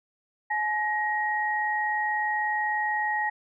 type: tone pair together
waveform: sine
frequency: 850 / 1886.3 Hz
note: G#5 / A#6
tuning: +40 / +20 cents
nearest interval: octave + major second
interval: 1380 cents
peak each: -27 dBFS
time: 0.5-3.3 s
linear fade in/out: 10 ms
effects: none